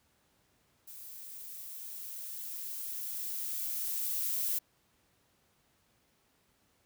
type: noise with level ramp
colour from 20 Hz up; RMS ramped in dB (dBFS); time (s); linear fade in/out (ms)
violet; -48 to -32; 0.87-4.59; 10
effects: pink hiss -71 dBFS RMS until 6.85 s + high-pass 60 Hz 12 dB/octave